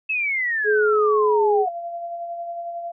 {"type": "exponential sweep", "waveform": "sine", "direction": "down", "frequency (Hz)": [2637, 717], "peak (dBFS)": -20, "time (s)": [0.09, 1.69], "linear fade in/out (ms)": 10}
{"type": "tone with pitch glide", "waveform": "sine", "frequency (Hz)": [424.4, 416.6], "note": ["G#4", "G#4"], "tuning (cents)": [38, 5], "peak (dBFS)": -16, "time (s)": [0.64, 1.66], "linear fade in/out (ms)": 50, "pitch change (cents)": -33, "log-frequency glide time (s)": [1.35, 1.41]}
{"type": "tone with tremolo", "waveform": "sine", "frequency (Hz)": 686, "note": "F5", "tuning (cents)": -31, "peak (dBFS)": -26, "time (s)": [1.66, 2.92], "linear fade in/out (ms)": 10, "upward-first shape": "sine", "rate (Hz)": 11, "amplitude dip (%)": 35}
{"effects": []}